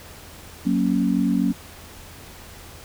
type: chord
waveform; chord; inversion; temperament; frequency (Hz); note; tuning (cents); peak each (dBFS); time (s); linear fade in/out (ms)
sine; F# major; none; equal; 185 / 233.1 / 277.2; F#3 / A#3 / C#4; 0 / 0 / 0; -22; 0.65-1.53; 20
effects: added 84 Hz sine -47 dBFS peak until 2.84 s + pink hiss -43 dBFS RMS until 2.84 s